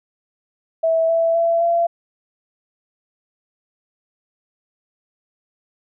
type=tone with pitch steps; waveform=sine; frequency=653 / 662.1 / 671.4 / 680.7 Hz; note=E5 / E5 / E5 / F5; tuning=-17 / +7 / +32 / -45 cents; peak=-14 dBFS; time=0.83-1.87 s; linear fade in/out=10 ms; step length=260 ms; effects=none